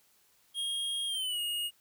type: tone with pitch glide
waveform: square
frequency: 3254 to 2866 Hz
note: G#7 to F7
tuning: -36 to +44 cents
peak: -32 dBFS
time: 0.54-1.71 s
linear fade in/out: 50 ms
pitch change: -220 cents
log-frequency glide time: 1.07-1.4 s
effects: white hiss -67 dBFS RMS until 1.8 s